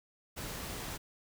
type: noise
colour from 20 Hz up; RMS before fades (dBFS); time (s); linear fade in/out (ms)
pink; -41; 0.36-0.98; 20
effects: none